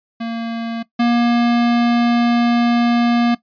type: tone pair in turn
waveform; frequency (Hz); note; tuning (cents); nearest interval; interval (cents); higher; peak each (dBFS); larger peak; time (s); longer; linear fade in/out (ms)
square; 230 / 237.4; A#3 / A#3; -23 / +32; minor second; 55; second; -22 / -13; second; 0.2-0.83 / 0.99-3.35; second; 10
effects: noise-tail reverb RT60 0.1 s tail -18 dB re dry + resampled to 11025 Hz